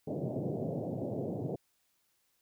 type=band-pass noise; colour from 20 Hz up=pink; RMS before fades=-36 dBFS; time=0.07-1.56 s; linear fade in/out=10 ms; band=110 to 670 Hz; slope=48 dB/octave; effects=white hiss -75 dBFS RMS until 2.41 s